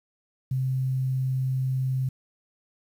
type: tone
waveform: sine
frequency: 130.81 Hz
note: C3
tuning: in tune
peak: -23 dBFS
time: 0.51-2.09 s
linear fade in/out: 5 ms
effects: 9-bit